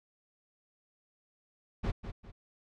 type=noise with echo; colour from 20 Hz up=brown; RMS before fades=-30 dBFS; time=1.83-1.92 s; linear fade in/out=20 ms; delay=200 ms; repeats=2; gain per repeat=-9 dB; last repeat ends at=2.32 s; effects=low-pass 4000 Hz 12 dB/octave